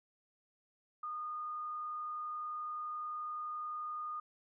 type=tone with frequency modulation; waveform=sine; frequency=1225 Hz; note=D#6; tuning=27 cents flat; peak=-38 dBFS; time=1.03-4.2 s; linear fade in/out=5 ms; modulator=31.6 Hz; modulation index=0.24; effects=none